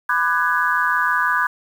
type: chord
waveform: sine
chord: G# half-diminished seventh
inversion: first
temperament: just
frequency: 996.7 / 1196.1 / 1495.1 / 1661.2 Hz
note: B5 / D6 / F#6 / G#6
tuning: +16 / +31 / +18 / 0 cents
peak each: -22 / -22 / -21 / -21 dBFS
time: 0.09-1.47 s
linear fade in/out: 5 ms
effects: 7-bit